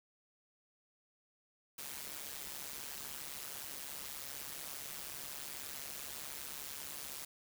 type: noise with amplitude modulation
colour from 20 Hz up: white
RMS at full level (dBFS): -42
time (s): 1.78-7.25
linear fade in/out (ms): 5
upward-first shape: sine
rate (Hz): 142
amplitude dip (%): 80
effects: none